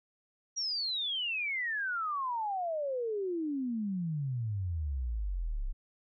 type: exponential sweep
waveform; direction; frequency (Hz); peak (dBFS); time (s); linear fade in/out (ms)
sine; down; 5760 to 30.87; -31; 0.56-5.73; 20
effects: none